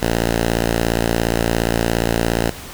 5% pulse tone, 57.2 Hz, A#1, 32 cents flat, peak -5 dBFS, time 0.01-2.51 s, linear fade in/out 20 ms, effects pink hiss -34 dBFS RMS until 2.73 s

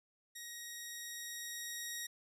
10% pulse tone with level ramp, 1888 Hz, A#6, 22 cents sharp, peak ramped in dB -37 to -31 dBFS, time 0.35-2.07 s, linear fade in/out 10 ms, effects resampled to 32000 Hz

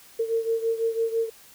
sine beating tone pair, 453.2 / 459.2 Hz, A#4 / A#4, -49 / -26 cents, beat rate 6 Hz, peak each -24 / -28 dBFS, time 0.19-1.3 s, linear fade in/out 10 ms, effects white hiss -51 dBFS RMS until 1.54 s

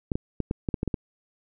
clicks, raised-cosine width 3 ms, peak -13 dBFS, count 9, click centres 0.118 / 0.155 / 0.403 / 0.511 / 0.688 / 0.742 / 0.831 / 0.877 / 0.942 s, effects none

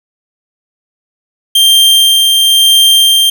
45% pulse tone with tremolo, 3172 Hz, G7, 20 cents sharp, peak -3 dBFS, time 1.55-3.3 s, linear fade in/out 5 ms, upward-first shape sine, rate 0.98 Hz, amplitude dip 25%, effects none

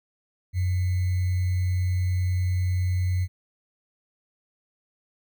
sine tone with sample-and-hold, 91 Hz, F#2, 28 cents flat, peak -21 dBFS, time 0.53-3.28 s, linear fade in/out 50 ms, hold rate 2100 Hz, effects none

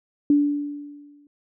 sine tone with exponential decay, 290 Hz, D4, 22 cents flat, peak -12 dBFS, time 0.3-1.27 s, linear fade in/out 2 ms, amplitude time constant 210 ms, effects none

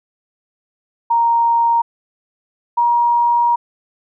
sine tone pair in turn, 932.3 / 949.1 Hz, A#5 / A#5, 0 / +31 cents, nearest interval unison, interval 31 cents, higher second, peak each -11 dBFS, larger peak neither, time 1.1-1.82 / 2.77-3.56 s, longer second, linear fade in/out 10 ms, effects none

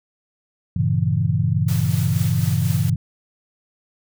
sine chord, G diminished seventh, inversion none, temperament equal, 98 / 116.54 / 138.59 / 164.81 Hz, G2 / Bb2 / Db3 / Fb3, 0 / 0 / 0 / 0 cents, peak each -22 dBFS, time 0.76-2.96 s, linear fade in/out 5 ms
white noise with tremolo, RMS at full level -33 dBFS, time 1.68-2.9 s, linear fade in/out 5 ms, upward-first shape sine, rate 4.1 Hz, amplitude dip 35%
effects none

